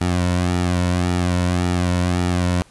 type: tone with flanger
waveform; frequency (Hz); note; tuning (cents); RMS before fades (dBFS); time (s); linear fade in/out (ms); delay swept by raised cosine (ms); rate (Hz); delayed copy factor
sawtooth; 89.1; F2; +35; -19; 0.01-2.62; 0; 1.9 to 2.5; 1.8; -0.6
effects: pink hiss -51 dBFS RMS until 2.7 s + resampled to 24000 Hz